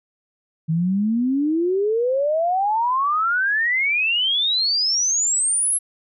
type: exponential sweep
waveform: sine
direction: up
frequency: 155.9 to 11175 Hz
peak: -17 dBFS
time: 0.68-5.79 s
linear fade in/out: 20 ms
effects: none